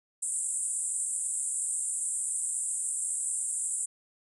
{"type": "band-pass noise", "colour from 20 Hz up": "white", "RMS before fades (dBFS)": -32, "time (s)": [0.22, 3.86], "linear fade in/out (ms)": 10, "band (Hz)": [7600, 9600], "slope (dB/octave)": 96, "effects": []}